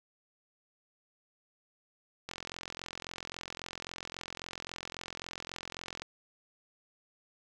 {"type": "click train", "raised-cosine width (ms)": 0.2, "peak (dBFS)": -22, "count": 164, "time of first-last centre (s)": [2.29, 6.02], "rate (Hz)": 43.7, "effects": []}